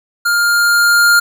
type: tone with level ramp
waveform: square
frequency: 1406 Hz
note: F6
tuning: 11 cents sharp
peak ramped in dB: -12 to -7 dBFS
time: 0.25-1.2 s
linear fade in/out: 10 ms
effects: none